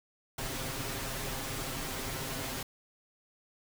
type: noise with comb filter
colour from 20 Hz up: pink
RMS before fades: -37 dBFS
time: 0.38-2.63 s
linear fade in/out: 5 ms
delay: 7.5 ms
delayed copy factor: +0.7
effects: none